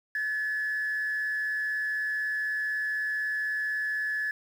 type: tone with frequency modulation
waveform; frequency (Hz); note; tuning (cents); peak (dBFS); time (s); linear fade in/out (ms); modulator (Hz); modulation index
sine; 1718; A6; -42; -26; 0.15-4.31; 2; 144; 0.34
effects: tanh soft clip ceiling -24 dBFS + 9-bit